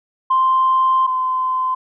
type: tone pair in turn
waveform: sine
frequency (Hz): 1045 / 1030.6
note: C6 / C6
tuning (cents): -2 / -27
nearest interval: unison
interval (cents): 25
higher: first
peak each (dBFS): -11 / -16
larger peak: first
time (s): 0.3-1.07 / 1.07-1.75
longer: first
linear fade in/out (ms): 10
effects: tanh soft clip ceiling -7 dBFS